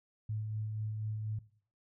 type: tone with tremolo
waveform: sine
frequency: 107.9 Hz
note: A2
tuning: 33 cents flat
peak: -33 dBFS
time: 0.29-1.39 s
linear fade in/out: 5 ms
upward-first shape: sine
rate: 4.1 Hz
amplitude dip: 25%
effects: noise-tail reverb RT60 0.5 s tail -18 dB re dry